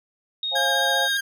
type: tone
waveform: sine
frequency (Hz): 3729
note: A#7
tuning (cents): 0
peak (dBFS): -24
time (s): 0.43-1.17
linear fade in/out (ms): 2
type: chord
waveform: sine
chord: F minor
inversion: second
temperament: equal with one note detuned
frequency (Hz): 536.7 / 698.5 / 830.6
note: C5 / F5 / Ab5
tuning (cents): +44 / 0 / 0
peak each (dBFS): -27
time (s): 0.51-1.09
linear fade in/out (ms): 50
type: tone with vibrato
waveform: 40% pulse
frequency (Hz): 1610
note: G6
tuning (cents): +46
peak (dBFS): -22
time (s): 0.55-1.21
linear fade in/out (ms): 10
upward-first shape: sine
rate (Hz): 15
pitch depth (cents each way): 19
effects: none